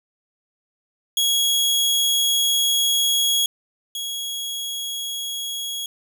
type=tone pair in turn; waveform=sawtooth; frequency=3322 / 3322 Hz; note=G#7 / G#7; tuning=0 / 0 cents; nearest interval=unison; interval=0 cents; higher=neither; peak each=-14 / -23 dBFS; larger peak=first; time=1.17-3.46 / 3.95-5.86 s; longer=first; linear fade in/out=2 ms; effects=none